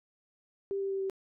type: tone with pitch steps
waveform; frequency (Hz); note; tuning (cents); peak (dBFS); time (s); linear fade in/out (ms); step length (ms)
sine; 394.4 / 391.4 / 388.5 / 385.6; G4 / G4 / G4 / G4; +11 / -3 / -16 / -28; -30; 0.71-1.098; 0; 97
effects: none